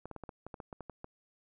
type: clicks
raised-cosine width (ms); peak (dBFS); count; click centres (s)
1; -29; 12; 0.056 / 0.113 / 0.163 / 0.237 / 0.292 / 0.466 / 0.542 / 0.602 / 0.728 / 0.807 / 0.897 / 1.044
effects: none